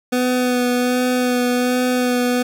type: tone with vibrato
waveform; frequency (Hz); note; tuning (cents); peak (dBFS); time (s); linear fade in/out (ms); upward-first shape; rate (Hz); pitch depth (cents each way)
25% pulse; 248.7; B3; +12; -12; 0.12-2.43; 10; sine; 1.3; 17
effects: none